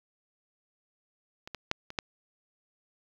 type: clicks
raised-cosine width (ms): 0.2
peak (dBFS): -24 / -19 / -9 / -24 / -11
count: 5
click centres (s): 1.475 / 1.547 / 1.714 / 1.904 / 1.988
effects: low-pass 5000 Hz 12 dB/octave + 8-bit